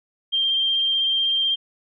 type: tone with vibrato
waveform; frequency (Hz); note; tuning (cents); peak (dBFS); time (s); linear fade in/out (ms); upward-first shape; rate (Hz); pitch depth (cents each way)
sine; 3175; G7; +21; -18; 0.32-1.56; 20; sine; 16; 14
effects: none